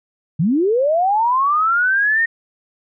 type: linear sweep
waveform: sine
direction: up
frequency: 140.1 to 1864 Hz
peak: -13 dBFS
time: 0.39-2.26 s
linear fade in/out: 10 ms
effects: none